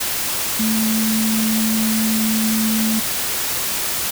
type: tone in noise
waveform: sine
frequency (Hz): 220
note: A3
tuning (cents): 0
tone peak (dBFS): -17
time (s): 0.59-3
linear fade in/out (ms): 10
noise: white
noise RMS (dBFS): -22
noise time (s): 0-4.11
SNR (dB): +2
effects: none